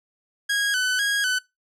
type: tone with vibrato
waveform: sawtooth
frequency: 1572 Hz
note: G6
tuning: 4 cents sharp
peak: -17 dBFS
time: 0.49-1.39 s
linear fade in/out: 10 ms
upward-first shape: square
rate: 2 Hz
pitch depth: 76 cents each way
effects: noise-tail reverb RT60 0.2 s tail -22 dB re dry + low-pass 10000 Hz 12 dB/octave